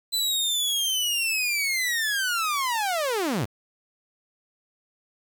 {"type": "linear sweep", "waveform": "sawtooth", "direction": "down", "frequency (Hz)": [4035, 82.41], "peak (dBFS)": -20, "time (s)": [0.12, 3.46], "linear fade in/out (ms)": 20, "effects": ["8-bit"]}